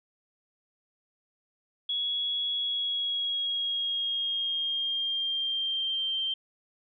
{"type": "tone with pitch glide", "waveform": "sine", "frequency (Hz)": [3350, 3144], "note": ["G#7", "G7"], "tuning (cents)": [14, 4], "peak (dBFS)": -27, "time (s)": [1.89, 6.34], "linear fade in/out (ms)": 5, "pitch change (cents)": -110, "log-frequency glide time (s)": [2.54, 6.15], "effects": []}